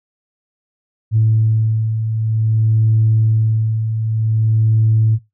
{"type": "beating tone pair", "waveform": "sine", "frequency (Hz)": [110, 110.53], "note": ["A2", "A2"], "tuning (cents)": [0, 8], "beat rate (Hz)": 0.53, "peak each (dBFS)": [-20, -12], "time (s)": [1.11, 5.19], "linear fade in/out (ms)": 50, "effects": ["noise-tail reverb RT60 0.2 s tail -19 dB re dry", "tanh soft clip ceiling -5 dBFS"]}